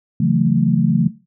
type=chord; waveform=sine; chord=F# minor seventh; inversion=second; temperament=just; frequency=138.75 / 166.5 / 185 / 222 Hz; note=C#3 / E3 / F#3 / A3; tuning=+2 / +18 / 0 / +16 cents; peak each=-18 dBFS; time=0.2-1.08 s; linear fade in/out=5 ms; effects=noise-tail reverb RT60 0.3 s tail -17 dB re dry